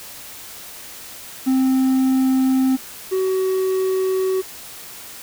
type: tone pair in turn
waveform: triangle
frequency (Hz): 262.1 / 377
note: C4 / F#4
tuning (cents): +3 / +32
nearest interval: tritone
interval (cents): 629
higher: second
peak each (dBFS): -12 / -15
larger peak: first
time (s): 1.46-2.77 / 3.11-4.42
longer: neither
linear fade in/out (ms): 20
effects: white hiss -37 dBFS RMS until 5.22 s